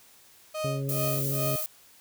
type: tone with tremolo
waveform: 35% pulse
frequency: 622.3 Hz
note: D#5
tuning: in tune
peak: -27 dBFS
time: 0.54-1.66 s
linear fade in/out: 10 ms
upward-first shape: sine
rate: 2.4 Hz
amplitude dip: 100%
type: harmonic tone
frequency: 137.4 Hz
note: C#3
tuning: 15 cents flat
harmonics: 1 / 2 / 3 / 4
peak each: -29 / -38 / -38 / -41 dBFS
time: 0.64-1.56 s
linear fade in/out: 5 ms
type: noise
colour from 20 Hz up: violet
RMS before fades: -32 dBFS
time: 0.89-1.66 s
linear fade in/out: 0 ms
effects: white hiss -56 dBFS RMS until 2 s